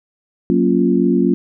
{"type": "chord", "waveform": "sine", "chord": "Gb major seventh", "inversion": "none", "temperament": "equal", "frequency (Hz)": [185, 233.1, 277.2, 349.2], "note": ["Gb3", "Bb3", "Db4", "F4"], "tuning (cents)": [0, 0, 0, 0], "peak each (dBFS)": -17, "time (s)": [0.5, 1.34], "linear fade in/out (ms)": 0, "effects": []}